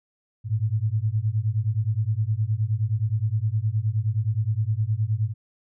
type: beating tone pair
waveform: sine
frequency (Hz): 103.83 / 113.43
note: G#2 / A#2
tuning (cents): 0 / -47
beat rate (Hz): 9.6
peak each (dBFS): -24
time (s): 0.44-5.34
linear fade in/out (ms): 50
effects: none